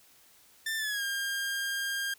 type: tone with pitch glide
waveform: sawtooth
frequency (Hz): 1784 to 1607.8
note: A6 to G6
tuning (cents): +23 to +43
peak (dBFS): -27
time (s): 0.66-2.14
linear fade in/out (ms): 5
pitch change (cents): -180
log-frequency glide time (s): 0.77-1.03
effects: white hiss -60 dBFS RMS until 2.18 s